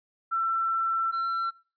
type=tone pair in turn; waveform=sine / triangle; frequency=1342 / 1351.3 Hz; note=E6 / E6; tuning=+31 / +43 cents; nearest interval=unison; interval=12 cents; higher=second; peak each=-24 dBFS; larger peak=neither; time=0.31-1.12 / 1.12-1.51 s; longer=first; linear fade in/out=20 ms; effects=noise-tail reverb RT60 0.4 s tail -23 dB re dry + resampled to 11025 Hz